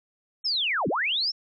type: linear two-way sweep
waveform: sine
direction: down then up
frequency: 5480 to 131.8 to 5480 Hz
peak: -23 dBFS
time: 0.44-1.32 s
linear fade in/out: 20 ms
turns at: 0.88 s
effects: none